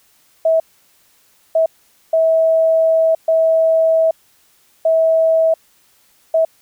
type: tone bursts at uneven times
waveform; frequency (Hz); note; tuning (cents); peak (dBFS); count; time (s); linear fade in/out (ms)
sine; 648; E5; -30; -10; 6; 0.45-0.6 / 1.55-1.66 / 2.13-3.15 / 3.28-4.11 / 4.85-5.54 / 6.34-6.45; 5
effects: white hiss -55 dBFS RMS until 6.61 s